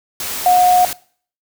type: tone in noise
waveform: sine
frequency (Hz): 724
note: F#5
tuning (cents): -38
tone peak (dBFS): -8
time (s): 0.46-0.85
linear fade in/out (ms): 2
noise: white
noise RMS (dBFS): -24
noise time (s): 0.2-0.93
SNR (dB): +13
effects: noise-tail reverb RT60 0.5 s tail -21 dB re dry